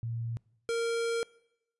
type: tone pair in turn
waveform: sine / square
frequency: 115.8 / 463.2 Hz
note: A#2 / A#4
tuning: -11 / -11 cents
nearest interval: 2 octaves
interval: 2400 cents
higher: second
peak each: -32 / -29 dBFS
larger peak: second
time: 0.03-0.37 / 0.69-1.23 s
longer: second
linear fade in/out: 0 ms
effects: noise-tail reverb RT60 0.8 s tail -23 dB re dry + resampled to 24000 Hz